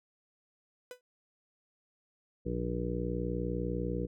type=tone with exponential decay; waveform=45% pulse; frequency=497.8 Hz; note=B4; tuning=14 cents sharp; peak=-39 dBFS; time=0.91-1.01 s; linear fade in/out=1 ms; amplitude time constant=21 ms
type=harmonic tone; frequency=60 Hz; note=B1; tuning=49 cents flat; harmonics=1 / 2 / 3 / 5 / 6 / 7 / 8; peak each=-38 / -39 / -37 / -40 / -41 / -41 / -39 dBFS; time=2.45-4.07 s; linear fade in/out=20 ms
effects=none